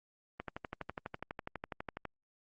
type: click train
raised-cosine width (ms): 0.5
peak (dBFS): -24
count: 21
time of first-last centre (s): 0.4-2.053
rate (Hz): 12.1
effects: Opus 24 kbps